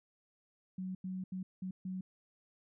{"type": "tone bursts at uneven times", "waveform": "sine", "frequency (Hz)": 186.3, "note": "F#3", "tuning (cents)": 12, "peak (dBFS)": -37, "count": 5, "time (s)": [[0.78, 0.95], [1.04, 1.24], [1.32, 1.43], [1.62, 1.71], [1.85, 2.01]], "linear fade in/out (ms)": 5, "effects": []}